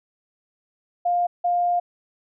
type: tone bursts at uneven times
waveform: sine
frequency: 704 Hz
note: F5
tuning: 14 cents sharp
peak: -18 dBFS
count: 2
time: 1.05-1.27 / 1.44-1.8 s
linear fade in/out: 10 ms
effects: none